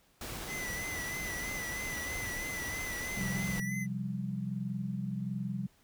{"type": "noise", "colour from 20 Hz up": "pink", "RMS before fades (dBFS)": -41, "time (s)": [0.21, 3.6], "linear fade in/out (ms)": 2}
{"type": "tone with vibrato", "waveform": "square", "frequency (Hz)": 2000, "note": "B6", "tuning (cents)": 21, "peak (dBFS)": -38, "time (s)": [0.47, 3.87], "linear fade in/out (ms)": 50, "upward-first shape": "sine", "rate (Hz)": 3.1, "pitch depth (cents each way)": 47}
{"type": "chord", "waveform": "sine", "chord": "C suspended fourth", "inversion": "none", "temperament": "equal", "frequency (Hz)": [130.81, 174.61, 196], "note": ["C3", "F3", "G3"], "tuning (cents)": [0, 0, 0], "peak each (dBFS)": [-38, -39, -36], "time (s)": [3.17, 5.67], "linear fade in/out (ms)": 5}
{"effects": ["pink hiss -67 dBFS RMS until 5.83 s"]}